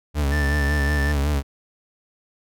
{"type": "tone with vibrato", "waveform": "40% pulse", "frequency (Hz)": 72.1, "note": "D2", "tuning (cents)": -31, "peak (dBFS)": -18, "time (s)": [0.14, 1.43], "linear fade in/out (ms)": 50, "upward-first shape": "sine", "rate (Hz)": 5.4, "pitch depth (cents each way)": 65}
{"type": "tone", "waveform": "triangle", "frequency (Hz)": 1770, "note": "A6", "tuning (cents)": 10, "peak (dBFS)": -24, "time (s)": [0.31, 1.13], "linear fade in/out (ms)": 20}
{"effects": []}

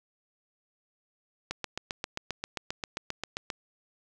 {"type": "click train", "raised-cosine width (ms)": 0.2, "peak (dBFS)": -15, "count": 16, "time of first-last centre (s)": [1.51, 3.502], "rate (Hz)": 7.53, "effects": []}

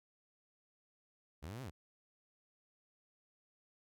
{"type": "linear two-way sweep", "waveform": "sawtooth", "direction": "up then down", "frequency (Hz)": [65, 138.5, 65], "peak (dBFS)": -40, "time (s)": [1.42, 1.71], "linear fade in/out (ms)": 20, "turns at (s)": 1.62, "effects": []}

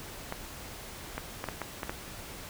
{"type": "clicks", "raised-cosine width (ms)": 0.5, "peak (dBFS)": -18, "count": 7, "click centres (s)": [0.324, 1.18, 1.441, 1.487, 1.617, 1.832, 1.895], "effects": ["pink hiss -44 dBFS RMS until 2.49 s"]}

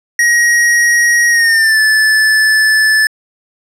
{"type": "tone with pitch glide", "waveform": "square", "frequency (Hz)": [1891, 1744.1], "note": ["A#6", "A6"], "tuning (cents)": [24, -16], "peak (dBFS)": -8, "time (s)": [0.19, 3.07], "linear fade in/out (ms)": 2, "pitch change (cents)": -140, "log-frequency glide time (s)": [1.29, 1.8], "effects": ["low-pass 11000 Hz 12 dB/octave"]}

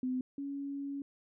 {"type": "tone pair in turn", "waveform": "sine", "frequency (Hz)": [255.2, 279.9], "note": ["C4", "C#4"], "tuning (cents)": [-43, 17], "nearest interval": "major second", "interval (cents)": 160, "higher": "second", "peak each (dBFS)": [-31, -36], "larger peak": "first", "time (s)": [[0.03, 0.21], [0.38, 1.02]], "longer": "second", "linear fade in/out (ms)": 2, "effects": []}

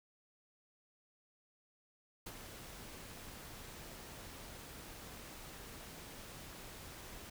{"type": "noise with ADSR envelope", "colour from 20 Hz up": "pink", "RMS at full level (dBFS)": -45, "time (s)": [2.26, 7.3], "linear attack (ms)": 7, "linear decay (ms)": 43, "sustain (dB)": -6, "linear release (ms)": 6, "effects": []}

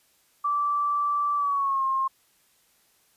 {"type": "tone with pitch glide", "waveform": "sine", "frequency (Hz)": [1164, 1067.4], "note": ["D6", "C6"], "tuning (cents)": [-16, 34], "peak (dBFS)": -22, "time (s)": [0.44, 2.08], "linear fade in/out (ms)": 10, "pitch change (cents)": -150, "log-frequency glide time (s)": [1.36, 1.84], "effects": ["white hiss -64 dBFS RMS until 3.16 s", "resampled to 32000 Hz"]}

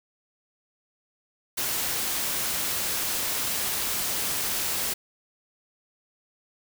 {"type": "noise", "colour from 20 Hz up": "white", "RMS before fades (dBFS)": -28, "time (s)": [1.57, 4.94], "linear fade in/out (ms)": 10, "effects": []}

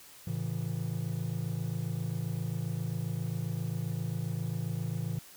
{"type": "chord", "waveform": "triangle", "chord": "A major", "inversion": "none", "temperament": "just", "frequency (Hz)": [110, 137.5, 165], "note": ["A2", "C#3", "E3"], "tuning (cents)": [0, -14, 2], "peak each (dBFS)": -32, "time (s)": [0.27, 5.19], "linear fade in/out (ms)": 5, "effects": ["tanh soft clip ceiling -26 dBFS", "white hiss -53 dBFS RMS until 5.36 s"]}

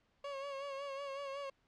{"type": "tone with vibrato", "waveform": "30% pulse", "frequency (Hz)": 554.4, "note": "C#5", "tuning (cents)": 0, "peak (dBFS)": -38, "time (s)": [0.24, 1.5], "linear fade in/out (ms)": 5, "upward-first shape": "sine", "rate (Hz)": 5.4, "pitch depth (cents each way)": 45, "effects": ["pink hiss -75 dBFS RMS until 1.67 s", "low-pass 4000 Hz 12 dB/octave"]}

